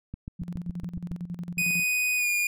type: click train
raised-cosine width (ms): 5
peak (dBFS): -23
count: 8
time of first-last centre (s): 0.14-1.114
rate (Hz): 7.19
type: tone with tremolo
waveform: sine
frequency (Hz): 174.3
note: F3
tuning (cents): -3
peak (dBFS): -30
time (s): 0.39-1.84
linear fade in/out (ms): 10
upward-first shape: square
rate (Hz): 11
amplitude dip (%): 75
type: tone with pitch glide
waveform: 45% pulse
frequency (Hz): 2489 to 2431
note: D#7 to D#7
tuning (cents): 0 to -41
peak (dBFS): -23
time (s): 1.58-2.47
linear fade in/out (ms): 2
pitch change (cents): -41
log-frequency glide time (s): 2.16-2.28
effects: none